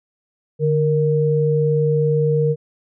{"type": "tone pair together", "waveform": "sine", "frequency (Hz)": [148.55, 466.2], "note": ["D3", "A#4"], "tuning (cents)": [20, 0], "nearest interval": "octave + minor sixth", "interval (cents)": 1980, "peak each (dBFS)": -17, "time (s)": [0.59, 2.56], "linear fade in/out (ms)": 50, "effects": []}